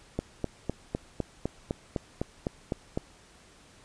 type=click train; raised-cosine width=2 ms; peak=-15 dBFS; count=12; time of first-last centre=0.19-2.975 s; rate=3.95 Hz; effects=pink hiss -56 dBFS RMS until 3.84 s + resampled to 22050 Hz